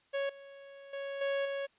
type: tone with level steps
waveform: 45% pulse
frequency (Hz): 554.4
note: C#5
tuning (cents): 0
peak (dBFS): -31 / -49 / -37 / -30 / -34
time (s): 0.13-1.67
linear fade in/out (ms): 20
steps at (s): 0.29 / 0.93 / 1.21 / 1.45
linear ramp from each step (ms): 5
effects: white hiss -69 dBFS RMS until 1.78 s + resampled to 8000 Hz